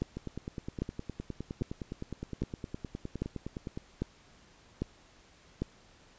two click trains, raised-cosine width 3 ms, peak -18 / -24 dBFS, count 8 / 36, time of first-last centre 0.02-5.62 / 0.17-3.775 s, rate 1.25 / 9.71 Hz, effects pink hiss -60 dBFS RMS until 6.18 s + resampled to 16000 Hz

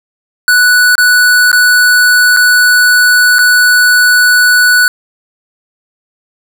square tone with dropouts, 1480 Hz, F#6, in tune, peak -5 dBFS, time 0.48-4.88 s, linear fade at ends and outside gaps 1 ms, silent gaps 0.954-0.98 / 1.516-1.529 / 2.365-2.37 / 3.385-3.39 s, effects none

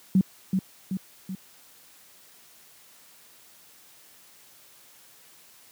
sine tone with echo, 189.1 Hz, F#3, 38 cents sharp, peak -15 dBFS, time 0.15-0.21 s, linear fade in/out 2 ms, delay 380 ms, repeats 3, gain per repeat -5 dB, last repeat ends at 1.35 s, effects white hiss -54 dBFS RMS until 5.71 s + high-pass 100 Hz 12 dB/octave

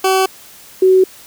20% pulse / sine tone pair in turn, 380 / 375.2 Hz, F#4 / F#4, +46 / +24 cents, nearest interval unison, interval 22 cents, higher first, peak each -6 dBFS, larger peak neither, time 0.04-0.26 / 0.82-1.04 s, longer neither, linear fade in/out 5 ms, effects white hiss -40 dBFS RMS until 1.26 s

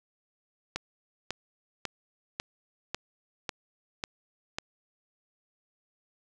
click train, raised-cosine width 0.2 ms, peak -14 dBFS, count 8, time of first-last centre 0.76-4.585 s, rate 1.83 Hz, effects none

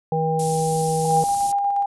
harmonic tone, 159.7 Hz, D#3, 45 cents sharp, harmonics 1 / 3 / 5, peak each -23 / -23 / -23 dBFS, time 0.12-1.24 s, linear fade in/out 2 ms
white band-stop noise, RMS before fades -28 dBFS, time 0.39-1.52 s, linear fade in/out 5 ms, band 290 to 7000 Hz, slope 12 dB/octave
sine tone with tremolo, 804 Hz, G5, 44 cents sharp, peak -17 dBFS, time 1.05-1.86 s, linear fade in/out 5 ms, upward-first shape square, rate 8.4 Hz, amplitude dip 25%
effects resampled to 24000 Hz

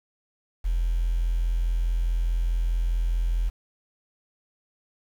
sine tone, 42.38 Hz, E1, 49 cents sharp, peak -20 dBFS, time 0.64-3.5 s, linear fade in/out 20 ms, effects tanh soft clip ceiling -18 dBFS + 8-bit

